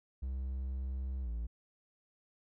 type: tone with pitch glide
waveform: triangle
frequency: 65.41 to 57.27 Hz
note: C2 to A#1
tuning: 0 to -30 cents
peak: -33 dBFS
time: 0.22-1.47 s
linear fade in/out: 10 ms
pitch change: -230 cents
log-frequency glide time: 1.23-1.29 s
effects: none